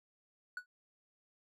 triangle tone with exponential decay, 1473 Hz, F#6, 8 cents flat, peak -33 dBFS, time 0.57-0.66 s, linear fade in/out 2 ms, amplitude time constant 18 ms, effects none

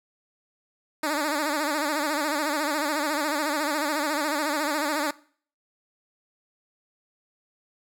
10% pulse tone with vibrato, 297.6 Hz, D4, 23 cents sharp, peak -16 dBFS, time 1.03-5.11 s, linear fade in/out 5 ms, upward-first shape sine, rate 14 Hz, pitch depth 98 cents each way, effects noise-tail reverb RT60 0.5 s tail -21 dB re dry

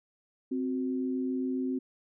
sine tone pair together, 260.4 / 367.8 Hz, C4 / F#4, -8 / -10 cents, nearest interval tritone, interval 598 cents, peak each -29 / -36 dBFS, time 0.51-1.79 s, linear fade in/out 10 ms, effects none

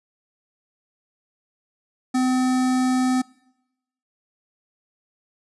square tone with notch filter, 255.5 Hz, C4, 41 cents flat, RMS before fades -20 dBFS, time 2.14-3.22 s, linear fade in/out 10 ms, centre 2900 Hz, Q 1.4, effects noise-tail reverb RT60 0.9 s tail -24 dB re dry + resampled to 24000 Hz

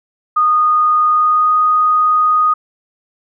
sine tone with pitch glide, 1232 to 1242 Hz, D#6 to D#6, -17 to -3 cents, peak -9 dBFS, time 0.36-2.54 s, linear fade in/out 10 ms, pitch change +14 cents, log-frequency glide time 1.11-1.53 s, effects none

